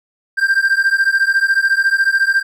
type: beating tone pair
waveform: triangle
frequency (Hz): 1577 / 1591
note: G6 / G6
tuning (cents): +10 / +25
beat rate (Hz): 14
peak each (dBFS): -13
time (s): 0.37-2.43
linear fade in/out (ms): 20
effects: none